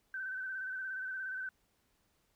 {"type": "tone with vibrato", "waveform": "sine", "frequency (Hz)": 1534, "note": "G6", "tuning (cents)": -38, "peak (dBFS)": -37, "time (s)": [0.14, 1.49], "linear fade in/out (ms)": 2, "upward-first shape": "square", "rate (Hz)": 17, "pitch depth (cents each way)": 30, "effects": ["pink hiss -75 dBFS RMS until 2.35 s"]}